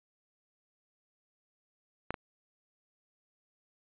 clicks, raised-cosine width 0.5 ms, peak -17 / -23 dBFS, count 2, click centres 2.106 / 2.142 s, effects resampled to 8000 Hz

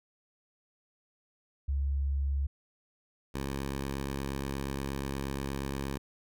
sine / 10% pulse tone pair in turn, 69.4 / 68.44 Hz, C#2 / C#2, +3 / -22 cents, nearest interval unison, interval 25 cents, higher first, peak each -27 / -25 dBFS, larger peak second, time 1.68-2.47 / 3.34-5.98 s, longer second, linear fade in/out 10 ms, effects none

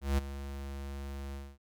square tone with ADSR envelope, 69.3 Hz, C#2, in tune, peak -25 dBFS, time 0.01-1.58 s, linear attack 170 ms, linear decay 15 ms, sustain -14 dB, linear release 240 ms, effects none

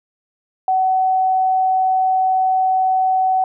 sine tone, 753 Hz, F#5, 30 cents sharp, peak -13 dBFS, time 0.68-3.44 s, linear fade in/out 2 ms, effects none

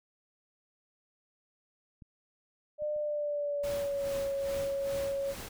clicks, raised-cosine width 5 ms, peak -38 / -44 / -48 dBFS, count 3, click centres 2.022 / 2.822 / 2.963 s
sine tone with pitch glide, 600 to 553.4 Hz, D5 to C#5, +37 to -3 cents, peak -30 dBFS, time 2.78-5.35 s, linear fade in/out 50 ms, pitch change -140 cents, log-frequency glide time 2.96-4.17 s
pink noise with tremolo, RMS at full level -42 dBFS, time 3.63-5.49 s, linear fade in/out 10 ms, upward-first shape sine, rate 2.4 Hz, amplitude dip 70%
effects none

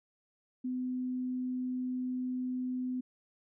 sine tone, 253.2 Hz, B3, 43 cents sharp, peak -32 dBFS, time 0.64-3.01 s, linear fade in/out 10 ms, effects none

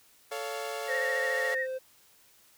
sawtooth chord, A augmented, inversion none, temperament equal with one note detuned, 440 / 560.8 / 698.5 Hz, A4 / C#5 / E#5, 0 / +20 / 0 cents, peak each -34 / -34 / -35 dBFS, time 0.31-1.55 s, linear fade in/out 10 ms
sine tone with vibrato, 1864.7 Hz, A#6, in tune, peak -29 dBFS, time 0.87-1.67 s, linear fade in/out 50 ms, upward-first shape sine, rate 14 Hz, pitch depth 34 cents each way
triangle tone, 520 Hz, C5, 11 cents flat, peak -30 dBFS, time 0.88-1.79 s, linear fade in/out 20 ms
effects white hiss -61 dBFS RMS until 2.57 s

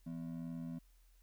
triangle ring-modulated tone, 208.2 Hz, G#3, 5 cents sharp, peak -36 dBFS, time 0.06-0.79 s, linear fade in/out 10 ms, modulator 41.1 Hz, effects added 42 Hz sine -63 dBFS peak until 1.22 s + white hiss -75 dBFS RMS until 1.22 s

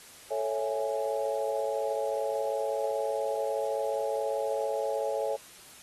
sine chord, A major seventh, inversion none, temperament equal, 440 / 554.4 / 659.3 / 830.6 Hz, A4 / C#5 / E5 / G#5, 0 / 0 / 0 / 0 cents, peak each -33 / -31 / -35 / -36 dBFS, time 0.3-5.37 s, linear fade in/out 20 ms, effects white hiss -51 dBFS RMS until 5.82 s + AAC 32 kbps

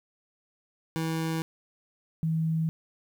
25% pulse / sine tone pair in turn, 161.9 / 161.02 Hz, E3 / E3, -31 / -40 cents, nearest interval unison, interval 9 cents, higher first, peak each -24 dBFS, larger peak neither, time 0.96-1.42 / 2.23-2.69 s, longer neither, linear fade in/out 0 ms, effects 10-bit

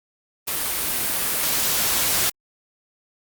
white noise with level ramp, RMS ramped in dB -25 to -20 dBFS, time 0.47-2.3 s, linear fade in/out 10 ms, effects Opus 32 kbps

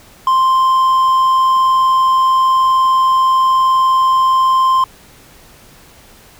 triangle tone, 1046.5 Hz, C6, in tune, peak -7 dBFS, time 0.27-4.84 s, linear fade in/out 2 ms, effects pink hiss -43 dBFS RMS until 6.39 s

